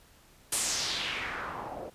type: noise with low-pass filter sweep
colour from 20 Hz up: white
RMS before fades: -34 dBFS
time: 0.52-1.9 s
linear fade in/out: 5 ms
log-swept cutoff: 10000 to 510 Hz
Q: 2.5
effects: pink hiss -59 dBFS RMS until 1.94 s + resampled to 32000 Hz